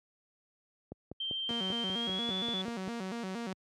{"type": "click train", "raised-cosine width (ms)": 2, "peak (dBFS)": -28, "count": 11, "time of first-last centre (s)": [0.92, 2.877], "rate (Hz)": 5.11}
{"type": "tone with pitch glide", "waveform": "sine", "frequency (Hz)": [3143, 3447], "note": ["G7", "A7"], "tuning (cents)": [4, -36], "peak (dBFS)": -33, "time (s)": [1.2, 2.62], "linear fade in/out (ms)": 5, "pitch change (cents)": 160, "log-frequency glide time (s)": [1.87, 2.32]}
{"type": "tone with vibrato", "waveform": "sawtooth", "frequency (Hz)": 210, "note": "G#3", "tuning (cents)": 19, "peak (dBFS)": -32, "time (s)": [1.49, 3.53], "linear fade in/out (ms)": 2, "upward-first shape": "square", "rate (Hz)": 4.3, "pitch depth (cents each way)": 190}
{"effects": ["high-pass 80 Hz 12 dB/octave", "low-pass 7000 Hz 12 dB/octave"]}